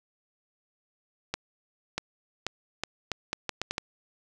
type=accelerating click train; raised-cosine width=0.2 ms; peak=-12 dBFS; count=10; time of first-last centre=1.34-3.781 s; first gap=640 ms; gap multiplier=0.76; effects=none